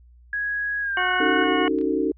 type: tone with pitch glide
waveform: sine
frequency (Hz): 1661.2 to 1497.2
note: G#6 to F#6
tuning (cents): 0 to +20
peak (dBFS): -23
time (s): 0.33-1.44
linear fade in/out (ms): 2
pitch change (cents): -180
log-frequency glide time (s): 0.81-1.1
type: harmonic tone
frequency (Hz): 364.4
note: F#4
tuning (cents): -26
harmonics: 1 / 2 / 3 / 4 / 5 / 6 / 8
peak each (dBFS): -33 / -27 / -27 / -30 / -31 / -30 / -30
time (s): 0.97-1.68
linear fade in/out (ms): 2
type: chord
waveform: sine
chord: D# half-diminished seventh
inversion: third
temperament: just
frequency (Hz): 280 / 311.1 / 373.4 / 448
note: C#4 / D#4 / F#4 / A4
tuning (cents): +18 / 0 / +16 / +31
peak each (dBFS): -26 / -24 / -26 / -26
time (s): 1.2-2.12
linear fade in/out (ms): 5
type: clicks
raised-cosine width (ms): 0.3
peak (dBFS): -33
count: 2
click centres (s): 1.787 / 1.813
effects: added 60 Hz sine -48 dBFS peak until 2.17 s